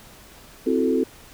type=chord; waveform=sine; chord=F# half-diminished seventh; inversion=second; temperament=equal; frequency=261.6 / 329.6 / 370 / 440 Hz; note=C4 / E4 / F#4 / A4; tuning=0 / 0 / 0 / 0 cents; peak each=-22 / -25 / -25 / -23 dBFS; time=0.66-1.04 s; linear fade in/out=10 ms; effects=pink hiss -47 dBFS RMS until 1.33 s